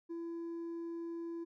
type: tone with hard clipping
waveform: triangle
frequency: 336 Hz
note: E4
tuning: 33 cents sharp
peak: -38 dBFS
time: 0.09-1.45 s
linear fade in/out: 20 ms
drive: 1 dB
effects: none